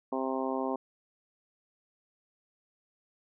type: harmonic tone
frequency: 132 Hz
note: C3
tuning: 16 cents sharp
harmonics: 2 / 3 / 4 / 5 / 6 / 7 / 8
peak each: -34 / -36 / -37 / -38 / -39 / -39 / -40 dBFS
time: 0.12-0.76 s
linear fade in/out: 5 ms
effects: none